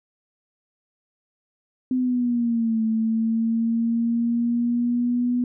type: exponential two-way sweep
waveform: sine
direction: down then up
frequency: 257 to 221.2 to 246.1 Hz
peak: -19 dBFS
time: 1.91-5.44 s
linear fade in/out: 2 ms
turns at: 2.83 s
effects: none